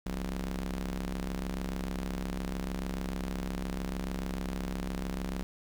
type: ring-modulated tone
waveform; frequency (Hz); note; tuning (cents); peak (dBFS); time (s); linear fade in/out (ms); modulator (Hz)
sawtooth; 67.2; C2; +47; -26; 0.06-5.43; 0; 114
effects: 9-bit